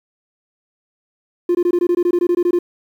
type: tone bursts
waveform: triangle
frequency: 350.8 Hz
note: F4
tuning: 8 cents sharp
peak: -9 dBFS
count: 14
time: 1.49-2.589 s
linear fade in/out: 5 ms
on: 59 ms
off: 21 ms
effects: tanh soft clip ceiling -8 dBFS + 8-bit